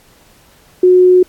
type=tone; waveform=sine; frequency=364.7 Hz; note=F#4; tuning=25 cents flat; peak=-4 dBFS; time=0.83-1.23 s; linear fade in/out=5 ms; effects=pink hiss -48 dBFS RMS until 1.28 s + AAC 64 kbps